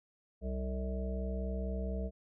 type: harmonic tone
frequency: 64.3 Hz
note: C2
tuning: 30 cents flat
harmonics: 1 / 3 / 5 / 7 / 9 / 10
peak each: -35 / -40 / -53 / -44 / -50 / -45 dBFS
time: 0.41-2.11 s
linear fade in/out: 50 ms
effects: none